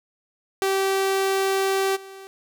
sawtooth tone with level steps, 387.2 Hz, G4, 21 cents flat, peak -16 / -35 dBFS, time 0.62-2.27 s, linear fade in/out 0 ms, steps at 1.95 s, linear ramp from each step 20 ms, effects none

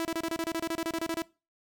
sawtooth tone bursts, 329.6 Hz, E4, in tune, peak -25 dBFS, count 16, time 0-1.22 s, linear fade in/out 0 ms, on 50 ms, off 28 ms, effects noise-tail reverb RT60 0.3 s tail -21 dB re dry

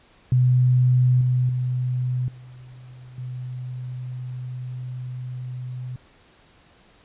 sine tone with level steps, 125.9 Hz, B2, 34 cents sharp, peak -14 / -17 / -21 / -40 / -29 dBFS, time 0.32-5.96 s, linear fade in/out 2 ms, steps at 1.21 / 1.49 / 2.28 / 3.18 s, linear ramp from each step 2 ms, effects pink hiss -55 dBFS RMS until 7.04 s + resampled to 8000 Hz

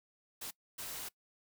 white noise bursts at uneven times, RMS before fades -43 dBFS, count 2, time 0.41-0.51 / 0.78-1.09 s, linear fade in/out 10 ms, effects noise-tail reverb RT60 0.1 s tail -22 dB re dry

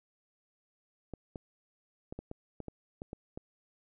clicks, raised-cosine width 2 ms, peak -27 dBFS, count 10, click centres 1.137 / 1.358 / 2.125 / 2.19 / 2.314 / 2.603 / 2.683 / 3.019 / 3.131 / 3.375 s, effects none

